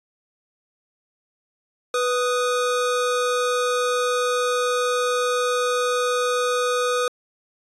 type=tone pair together; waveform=square; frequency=493.9 / 1245.3 Hz; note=B4 / D#6; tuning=0 / +1 cents; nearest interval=octave + major third; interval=1601 cents; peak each=-22 / -25 dBFS; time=1.94-7.08 s; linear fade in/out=2 ms; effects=resampled to 24000 Hz